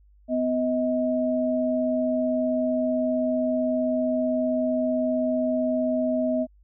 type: tone pair together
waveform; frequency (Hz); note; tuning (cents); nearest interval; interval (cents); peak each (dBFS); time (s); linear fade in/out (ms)
sine; 251.5 / 633; B3 / D#5; +32 / +30; octave + major third; 1598; -24; 0.28-6.47; 50
effects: added 50 Hz sine -53 dBFS peak until 6.63 s